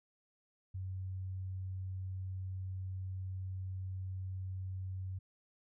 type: tone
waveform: sine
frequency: 93.9 Hz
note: F#2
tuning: 26 cents sharp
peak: -38 dBFS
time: 0.74-5.19 s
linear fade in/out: 10 ms
effects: none